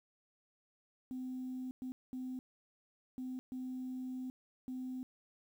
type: tone bursts at uneven times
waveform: sine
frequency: 255.8 Hz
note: C4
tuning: 39 cents flat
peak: -38 dBFS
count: 6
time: 1.11-1.71 / 1.82-1.92 / 2.13-2.39 / 3.18-3.39 / 3.52-4.3 / 4.68-5.03 s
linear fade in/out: 0 ms
effects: tanh soft clip ceiling -35 dBFS + 11-bit